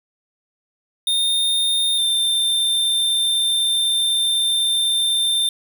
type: tone pair in turn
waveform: square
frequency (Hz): 3646 / 3588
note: A#7 / A7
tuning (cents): -39 / +33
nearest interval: unison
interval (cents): 28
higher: first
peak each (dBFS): -17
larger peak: neither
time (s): 1.07-1.98 / 1.98-5.49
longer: second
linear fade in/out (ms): 2
effects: none